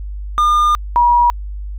triangle / sine tone pair in turn, 1209 / 959.6 Hz, D6 / A#5, +50 / +50 cents, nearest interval major third, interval 400 cents, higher first, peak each -8 dBFS, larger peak neither, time 0.38-0.75 / 0.96-1.3 s, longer first, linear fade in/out 0 ms, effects added 50 Hz sine -23 dBFS peak until 1.78 s

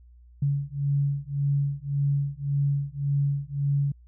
sine beating tone pair, 140.4 / 142.2 Hz, C#3 / C#3, +22 / +45 cents, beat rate 1.8 Hz, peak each -26 dBFS, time 0.42-3.92 s, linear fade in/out 5 ms, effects added 60 Hz sine -49 dBFS peak until 4.07 s

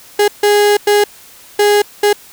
35% pulse tone bursts at uneven times, 412.9 Hz, G#4, 10 cents flat, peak -6 dBFS, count 5, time 0.19-0.28 / 0.43-0.77 / 0.87-1.04 / 1.59-1.82 / 2.03-2.13 s, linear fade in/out 5 ms, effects white hiss -40 dBFS RMS until 2.32 s

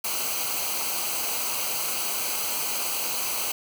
white noise with comb filter, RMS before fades -28 dBFS, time 0.04-3.52 s, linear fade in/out 5 ms, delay 0.56 ms, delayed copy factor -0.7, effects none

